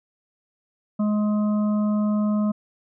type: harmonic tone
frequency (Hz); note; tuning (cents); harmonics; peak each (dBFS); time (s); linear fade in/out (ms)
210; G#3; +19; 1 / 3 / 5 / 6; -19 / -32 / -38 / -39; 0.99-2.52; 10
effects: none